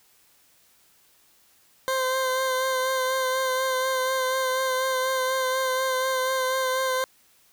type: tone with vibrato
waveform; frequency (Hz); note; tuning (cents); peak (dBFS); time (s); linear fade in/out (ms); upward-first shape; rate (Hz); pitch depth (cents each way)
20% pulse; 520; C5; -11; -18; 1.88-7.04; 0; sine; 4.1; 22
effects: white hiss -60 dBFS RMS until 7.52 s